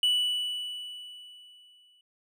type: tone with exponential decay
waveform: triangle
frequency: 2960 Hz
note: F#7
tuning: in tune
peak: -19 dBFS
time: 0.03-2.01 s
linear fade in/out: 2 ms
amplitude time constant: 430 ms
effects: none